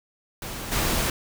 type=noise with level steps; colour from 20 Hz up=pink; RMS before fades=-34 / -24 dBFS; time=0.42-1.1 s; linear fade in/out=2 ms; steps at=0.71 s; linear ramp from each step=20 ms; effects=none